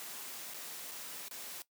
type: noise with dropouts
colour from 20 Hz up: white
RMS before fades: -45 dBFS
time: 0-1.62 s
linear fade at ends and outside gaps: 0 ms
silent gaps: 0.537-0.543 / 0.913-0.917 / 1.283-1.311 s
effects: noise-tail reverb RT60 0.1 s tail -17 dB re dry + high-pass 200 Hz 12 dB/octave